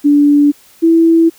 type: tone pair in turn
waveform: sine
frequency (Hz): 290 / 329.8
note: D4 / E4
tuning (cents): -22 / +1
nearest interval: major second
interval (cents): 223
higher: second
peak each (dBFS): -5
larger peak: neither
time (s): 0.04-0.52 / 0.82-1.3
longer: neither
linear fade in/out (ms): 20
effects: white hiss -45 dBFS RMS until 1.38 s